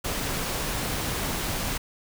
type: noise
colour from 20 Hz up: pink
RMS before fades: -29 dBFS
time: 0.04-1.78 s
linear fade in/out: 10 ms
effects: none